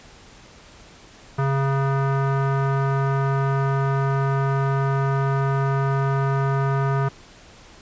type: tone with low-pass filter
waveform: square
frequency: 136.8 Hz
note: C#3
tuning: 23 cents flat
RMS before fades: -21 dBFS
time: 1.38-7.09 s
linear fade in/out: 10 ms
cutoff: 1300 Hz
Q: 2.6
effects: pink hiss -47 dBFS RMS until 7.81 s + resampled to 16000 Hz